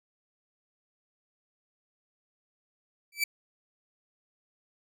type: tone with exponential growth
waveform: sawtooth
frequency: 2316 Hz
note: D7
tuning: 25 cents flat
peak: -19 dBFS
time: 3.12-3.24 s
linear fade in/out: 5 ms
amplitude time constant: 24 ms
effects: none